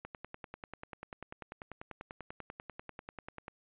click train, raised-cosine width 0.5 ms, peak -28 dBFS, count 36, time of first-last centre 0.05-3.481 s, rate 10.2 Hz, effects resampled to 8000 Hz

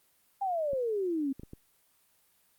sine exponential sweep, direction down, 812 to 262.1 Hz, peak -28 dBFS, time 0.41-1.33 s, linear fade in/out 10 ms
clicks, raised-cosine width 3 ms, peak -31 dBFS, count 4, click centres 0.733 / 1.396 / 1.434 / 1.534 s
effects white hiss -68 dBFS RMS until 2.58 s + Opus 32 kbps

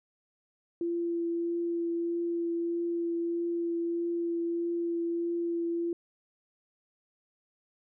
sine tone with vibrato, 340 Hz, F4, 46 cents flat, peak -28 dBFS, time 0.81-5.93 s, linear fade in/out 2 ms, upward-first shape triangle, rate 1.6 Hz, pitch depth 12 cents each way, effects none

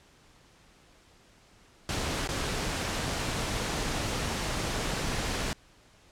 pink noise with dropouts, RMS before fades -31 dBFS, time 1.89-5.53 s, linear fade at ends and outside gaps 1 ms, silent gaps 2.275-2.289 s, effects pink hiss -59 dBFS RMS until 6.11 s + low-pass 8000 Hz 12 dB/octave

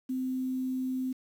sine tone with quantisation, 258.4 Hz, C4, 21 cents flat, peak -29 dBFS, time 0.09-1.13 s, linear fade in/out 10 ms, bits 9, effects none

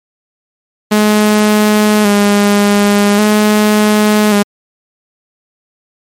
sawtooth tone with vibrato, 207.7 Hz, G#3, in tune, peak -3 dBFS, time 0.91-4.43 s, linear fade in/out 10 ms, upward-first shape square, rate 0.44 Hz, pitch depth 31 cents each way, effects MP3 64 kbps

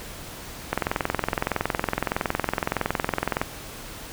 click train, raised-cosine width 0.5 ms, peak -7 dBFS, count 59, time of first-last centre 0.73-3.415 s, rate 21.6 Hz, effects pink hiss -39 dBFS RMS until 4.12 s

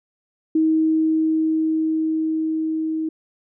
sine tone with level ramp, 317.2 Hz, D#4, 33 cents sharp, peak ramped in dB -14 to -21 dBFS, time 0.55-3.09 s, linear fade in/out 5 ms, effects none

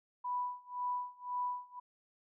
sine tone with tremolo, 987.8 Hz, B5, in tune, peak -32 dBFS, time 0.24-1.8 s, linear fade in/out 10 ms, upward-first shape sine, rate 1.9 Hz, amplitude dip 95%, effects none

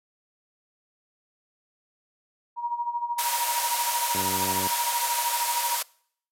sine tone with tremolo, 951 Hz, A#5, 34 cents sharp, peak -23 dBFS, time 2.56-5.81 s, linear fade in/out 50 ms, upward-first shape sine, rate 13 Hz, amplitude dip 70%
white band-pass noise, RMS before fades -29 dBFS, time 3.18-5.83 s, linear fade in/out 10 ms, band 510 to 15000 Hz, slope 96 dB/octave
click train, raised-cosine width 2 ms, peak -21 dBFS, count 50, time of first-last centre 4.15-4.669 s, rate 94.4 Hz
effects noise-tail reverb RT60 0.6 s tail -24 dB re dry + high-pass 100 Hz 12 dB/octave

